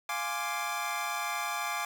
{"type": "chord", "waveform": "25% pulse", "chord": "D half-diminished seventh", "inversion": "first", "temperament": "equal", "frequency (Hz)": [698.5, 830.6, 1046.5, 1174.7], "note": ["F5", "Ab5", "C6", "D6"], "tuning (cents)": [0, 0, 0, 0], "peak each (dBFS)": [-35, -33, -37, -31], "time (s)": [0.09, 1.85], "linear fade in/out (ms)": 2, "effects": ["10-bit"]}